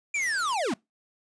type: linear sweep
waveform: square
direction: down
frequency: 2410 to 188.1 Hz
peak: -26 dBFS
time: 0.14-0.74 s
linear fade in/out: 5 ms
type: noise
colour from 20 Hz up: white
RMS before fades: -44 dBFS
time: 0.15-0.55 s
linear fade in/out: 5 ms
effects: noise-tail reverb RT60 0.2 s tail -25 dB re dry + resampled to 22050 Hz